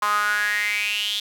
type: tone with high-pass filter sweep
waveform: sawtooth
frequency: 207.7 Hz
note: G#3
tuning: in tune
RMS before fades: -23 dBFS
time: 0.02-1.2 s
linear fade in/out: 5 ms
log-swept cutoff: 1100 to 3500 Hz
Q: 8.1
effects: none